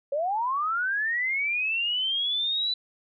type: linear sweep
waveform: sine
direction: up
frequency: 540 to 3999 Hz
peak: -24 dBFS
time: 0.12-2.74 s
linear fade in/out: 5 ms
effects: none